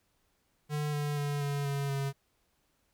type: tone with pitch steps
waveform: square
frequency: 149 / 146.78 / 144.59 / 142.44 / 140.31 / 138.22 Hz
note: D3 / D3 / D3 / C#3 / C#3 / C#3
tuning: +25 / -1 / -27 / +47 / +21 / -5 cents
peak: -31 dBFS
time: 0.69-2.13 s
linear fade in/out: 50 ms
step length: 240 ms
effects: pink hiss -74 dBFS RMS until 2.93 s